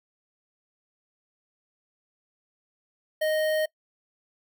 square tone with notch filter, 621 Hz, D#5, 3 cents flat, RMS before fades -25 dBFS, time 3.21-3.66 s, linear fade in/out 10 ms, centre 6600 Hz, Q 1, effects noise-tail reverb RT60 0.1 s tail -23 dB re dry

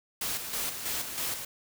white noise with tremolo, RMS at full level -32 dBFS, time 0.21-1.45 s, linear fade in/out 5 ms, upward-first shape square, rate 3.1 Hz, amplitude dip 50%, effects none

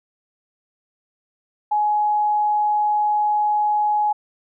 sine tone, 840 Hz, G#5, 19 cents sharp, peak -16 dBFS, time 1.71-4.13 s, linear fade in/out 10 ms, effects none

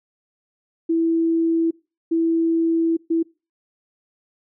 sine tone bursts at uneven times, 329.6 Hz, E4, in tune, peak -16 dBFS, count 3, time 0.89-1.71 / 2.11-2.97 / 3.1-3.23 s, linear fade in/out 10 ms, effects noise-tail reverb RT60 0.3 s tail -24 dB re dry

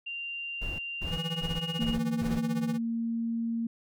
sine tone with pitch glide, 2779 to 2865 Hz, F7 to F7, -9 to +44 cents, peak -34 dBFS, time 0.06-1.95 s, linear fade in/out 10 ms, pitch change +53 cents, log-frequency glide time 1.04-1.15 s
brown noise bursts, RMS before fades -36 dBFS, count 5, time 0.61-2.39 s, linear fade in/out 10 ms, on 180 ms, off 220 ms
square tone with tremolo, 164.7 Hz, E3, 1 cent flat, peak -29 dBFS, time 1.06-2.79 s, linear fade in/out 50 ms, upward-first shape triangle, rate 16 Hz, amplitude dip 95%
sine tone, 230.1 Hz, A#3, 22 cents flat, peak -28 dBFS, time 1.79-3.67 s, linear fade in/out 5 ms
effects none

